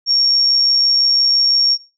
sine tone with amplitude modulation, 5530 Hz, F8, 18 cents flat, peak -9 dBFS, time 0.06-1.78 s, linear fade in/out 50 ms, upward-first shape sine, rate 65.9 Hz, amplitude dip 30%, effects noise-tail reverb RT60 0.3 s tail -18 dB re dry

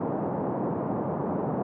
pink band-pass noise, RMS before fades -29 dBFS, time 0-1.63 s, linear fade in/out 10 ms, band 140 to 910 Hz, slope 24 dB/octave, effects none

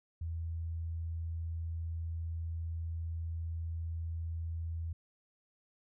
sine tone, 82.5 Hz, E2, 2 cents sharp, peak -35 dBFS, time 0.21-4.93 s, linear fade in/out 5 ms, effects none

